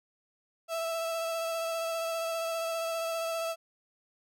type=tone with vibrato; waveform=35% pulse; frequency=659.3 Hz; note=E5; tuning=in tune; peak=-29 dBFS; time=0.68-3.56 s; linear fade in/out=50 ms; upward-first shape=sine; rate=15 Hz; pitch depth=16 cents each way; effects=none